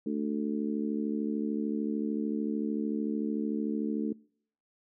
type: harmonic tone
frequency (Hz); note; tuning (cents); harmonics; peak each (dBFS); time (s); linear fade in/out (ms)
73.42; D2; 0; 3 / 4 / 5 / 6; -32 / -33 / -39 / -39; 0.06-4.13; 5
effects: noise-tail reverb RT60 0.6 s tail -25 dB re dry